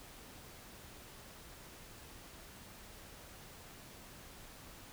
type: silence
effects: pink hiss -54 dBFS RMS until 4.92 s